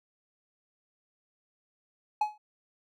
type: tone with exponential decay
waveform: triangle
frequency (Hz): 846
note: G#5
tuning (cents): +32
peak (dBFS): -19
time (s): 2.21-2.38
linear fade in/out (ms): 5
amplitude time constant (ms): 36
effects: none